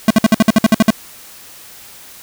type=tone bursts; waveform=square; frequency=220 Hz; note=A3; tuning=in tune; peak=-6 dBFS; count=11; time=0.08-0.905 s; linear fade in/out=2 ms; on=25 ms; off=55 ms; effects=white hiss -38 dBFS RMS until 2.22 s